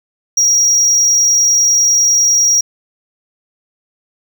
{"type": "tone", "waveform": "triangle", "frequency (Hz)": 5690, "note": "F8", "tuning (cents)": 31, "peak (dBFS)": -7, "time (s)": [0.37, 2.61], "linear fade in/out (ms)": 5, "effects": []}